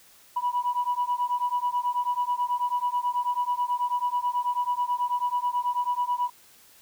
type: beating tone pair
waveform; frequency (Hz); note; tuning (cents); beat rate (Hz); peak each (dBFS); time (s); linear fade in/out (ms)
sine; 975 / 984.2; B5 / B5; -23 / -6; 9.2; -26; 0.36-6.3; 10
effects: tanh soft clip ceiling -18 dBFS + white hiss -55 dBFS RMS until 6.81 s